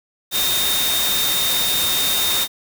sine tone in noise, 3678 Hz, A#7, 24 cents flat, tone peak -20 dBFS, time 0.31-2.48 s, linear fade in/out 50 ms, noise white, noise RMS -21 dBFS, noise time 0.31-2.48 s, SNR -2 dB, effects none

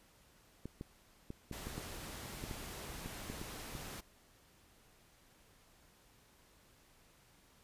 clicks, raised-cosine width 3 ms, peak -30 dBFS, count 12, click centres 0.656 / 0.811 / 1.304 / 1.513 / 1.67 / 1.78 / 2.439 / 2.512 / 3.06 / 3.3 / 3.415 / 3.752 s
pink noise, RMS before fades -47 dBFS, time 1.52-4.01 s, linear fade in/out 10 ms
effects pink hiss -66 dBFS RMS until 7.63 s + resampled to 32000 Hz

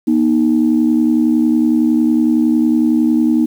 sine tone pair together, 239.8 / 310.7 Hz, A#3 / D#4, +49 / -2 cents, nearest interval major third, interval 449 cents, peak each -12 dBFS, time 0.07-3.46 s, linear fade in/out 10 ms, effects tanh soft clip ceiling -3 dBFS + 7-bit

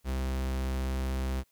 45% pulse tone, 65.4 Hz, C2, in tune, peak -29 dBFS, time 0.04-1.44 s, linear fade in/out 50 ms, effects white hiss -71 dBFS RMS until 1.51 s

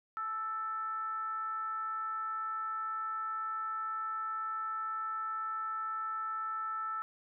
sine tone with frequency modulation, 1319 Hz, E6, 1 cent sharp, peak -34 dBFS, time 0.17-7.02 s, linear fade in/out 0 ms, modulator 454 Hz, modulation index 0.34, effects none

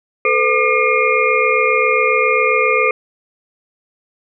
sine tone cluster, 439.6 / 507 / 1200 / 2143 / 2419 Hz, A4 / B4 / D6 / C7 / D#7, -2 / +45 / +37 / +41 / -49 cents, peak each -18 dBFS, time 0.25-2.91 s, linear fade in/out 2 ms, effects none

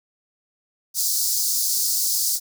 pink high-pass noise, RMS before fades -22 dBFS, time 0.94-2.4 s, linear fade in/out 50 ms, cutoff 4600 Hz, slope 48 dB/octave, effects none

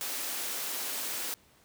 white high-pass noise, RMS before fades -35 dBFS, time 0.01-1.34 s, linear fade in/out 0 ms, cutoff 240 Hz, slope 24 dB/octave, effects pink hiss -62 dBFS RMS until 1.64 s + high-pass 60 Hz 12 dB/octave

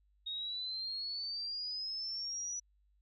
sine exponential sweep, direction up, 3729 to 5920 Hz, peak -37 dBFS, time 0.26-2.6 s, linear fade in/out 10 ms, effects added 50 Hz sine -68 dBFS peak until 3.01 s

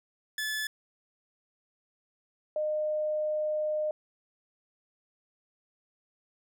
sawtooth / sine tone pair in turn, 1728 / 610.9 Hz, A6 / D#5, -32 / -32 cents, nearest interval octave + tritone, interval 1800 cents, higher first, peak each -27 dBFS, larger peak neither, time 0.38-0.67 / 2.56-3.91 s, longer second, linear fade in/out 2 ms, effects none

